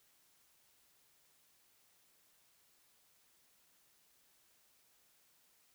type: silence
effects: white hiss -71 dBFS RMS until 5.74 s